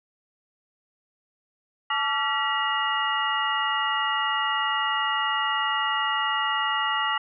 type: tone cluster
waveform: sine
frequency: 868 / 1149 / 1369 / 1937 / 2854 Hz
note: A5 / D6 / F6 / B6 / F7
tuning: -24 / -38 / -35 / -34 / +37 cents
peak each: -29 dBFS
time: 1.9-7.18 s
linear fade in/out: 5 ms
effects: none